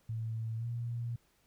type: tone with pitch glide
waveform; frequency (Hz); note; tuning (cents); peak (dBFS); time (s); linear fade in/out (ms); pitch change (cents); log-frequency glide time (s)
sine; 112.3 to 118.22; A2 to A#2; +36 to +25; -34; 0.09-1.16; 5; +89; 0.57-0.66
effects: pink hiss -71 dBFS RMS until 1.46 s